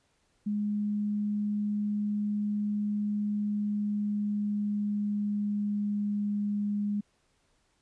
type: tone with pitch glide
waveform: sine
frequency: 207.7 to 205.6 Hz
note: G#3 to G#3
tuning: 0 to -17 cents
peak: -27 dBFS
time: 0.46-7.01 s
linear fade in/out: 10 ms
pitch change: -17 cents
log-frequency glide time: 3.28-6.43 s
effects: pink hiss -71 dBFS RMS until 7.81 s + resampled to 22050 Hz